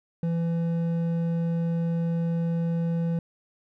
triangle tone with hard clipping, 167.6 Hz, E3, 29 cents sharp, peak -25 dBFS, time 0.23-3.19 s, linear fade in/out 2 ms, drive 10 dB, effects none

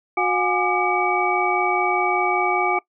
sine tone cluster, 363.3 / 720 / 825 / 1196 / 2276 Hz, F#4 / F#5 / G#5 / D6 / C#7, -32 / -47 / -12 / +31 / +45 cents, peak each -24 dBFS, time 0.17-2.79 s, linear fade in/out 5 ms, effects noise-tail reverb RT60 0.1 s tail -22 dB re dry

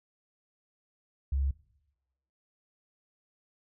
sine tone, 68.4 Hz, C#2, 23 cents flat, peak -26 dBFS, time 1.32-1.51 s, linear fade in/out 5 ms, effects noise-tail reverb RT60 0.9 s tail -19 dB re dry

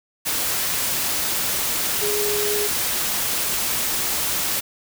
sine tone in noise, 415.3 Hz, G#4, in tune, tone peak -23 dBFS, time 2.01-2.68 s, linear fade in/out 20 ms, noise white, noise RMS -23 dBFS, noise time 0.25-4.61 s, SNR -3 dB, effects none

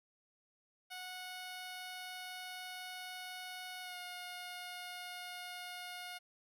10% pulse tone with pitch glide, 734 to 718.1 Hz, F#5 to F5, -14 to +48 cents, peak -36 dBFS, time 0.9-6.19 s, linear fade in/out 20 ms, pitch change -38 cents, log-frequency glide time 3.82-3.97 s, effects none

